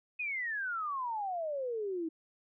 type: exponential sweep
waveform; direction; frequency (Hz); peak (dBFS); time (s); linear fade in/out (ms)
sine; down; 2540 to 314.1; -33; 0.19-2.09; 10
effects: none